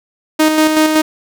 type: tone with tremolo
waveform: sawtooth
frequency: 311.1 Hz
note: D#4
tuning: in tune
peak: -4 dBFS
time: 0.39-1.02 s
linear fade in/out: 10 ms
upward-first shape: square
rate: 5.3 Hz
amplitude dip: 40%
effects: none